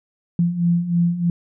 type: beating tone pair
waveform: sine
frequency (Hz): 170 / 173.2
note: F3 / F3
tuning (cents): -46 / -14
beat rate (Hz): 3.2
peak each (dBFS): -22 / -17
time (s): 0.39-1.3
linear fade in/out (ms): 2
effects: none